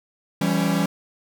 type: chord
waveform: 45% pulse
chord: C# diminished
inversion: first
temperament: equal with one note detuned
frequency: 168.28 / 196 / 277.2 Hz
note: E3 / G3 / C#4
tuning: +36 / 0 / 0 cents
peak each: -23 / -23 / -25 dBFS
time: 0.41-0.86 s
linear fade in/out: 5 ms
effects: none